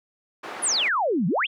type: band-pass noise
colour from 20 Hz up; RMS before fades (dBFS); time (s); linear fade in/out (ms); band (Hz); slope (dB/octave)
white; -36; 0.43-0.89; 10; 310 to 1500; 12
type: exponential two-way sweep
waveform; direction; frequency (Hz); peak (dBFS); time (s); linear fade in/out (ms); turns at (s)
sine; down then up; 10830 to 155.6 to 3598; -20; 0.62-1.47; 20; 1.27
effects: none